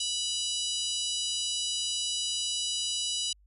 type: harmonic tone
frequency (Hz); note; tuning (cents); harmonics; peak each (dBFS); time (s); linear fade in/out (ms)
982; B5; -10; 3 / 4 / 5 / 6 / 7 / 8 / 9 / 10; -33 / -35 / -37 / -39 / -40 / -41 / -42 / -43; 0-3.33; 5
effects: added 50 Hz sine -58 dBFS peak until 3.46 s